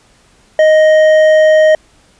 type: tone with hard clipping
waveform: sine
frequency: 623 Hz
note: D#5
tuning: 2 cents sharp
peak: -6 dBFS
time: 0.59-1.75 s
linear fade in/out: 2 ms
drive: 7 dB
effects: pink hiss -49 dBFS RMS until 2.19 s + resampled to 22050 Hz